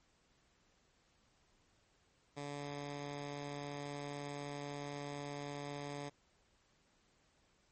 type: tone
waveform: 10% pulse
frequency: 143.8 Hz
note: D3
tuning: 36 cents flat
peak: -34 dBFS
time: 2.36-6.1 s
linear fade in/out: 20 ms
effects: pink hiss -73 dBFS RMS until 7.71 s + MP3 32 kbps